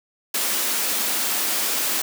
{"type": "high-pass noise", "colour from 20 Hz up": "white", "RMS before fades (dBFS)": -23, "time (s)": [0.34, 2.02], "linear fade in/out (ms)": 5, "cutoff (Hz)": 190, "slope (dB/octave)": 48, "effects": []}